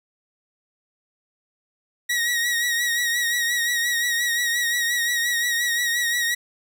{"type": "tone with vibrato", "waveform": "sawtooth", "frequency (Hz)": 1899, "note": "A#6", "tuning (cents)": 32, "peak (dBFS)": -17, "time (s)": [2.09, 6.35], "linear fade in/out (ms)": 10, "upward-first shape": "triangle", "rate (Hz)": 5.7, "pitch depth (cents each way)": 52, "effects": []}